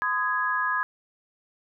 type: chord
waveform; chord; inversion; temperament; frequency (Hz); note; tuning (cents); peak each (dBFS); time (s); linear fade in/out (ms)
sine; Ab major; first; equal with one note detuned; 1020.2 / 1244.5 / 1661.2; C6 / Eb6 / Ab6; -44 / 0 / 0; -28 / -29 / -26; 0.02-0.83; 0
effects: none